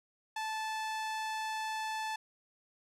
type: tone with low-pass filter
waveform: sawtooth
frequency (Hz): 874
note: A5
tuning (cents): -12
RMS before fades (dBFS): -37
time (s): 0.36-2.16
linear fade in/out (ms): 5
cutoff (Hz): 9100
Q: 0.51
effects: none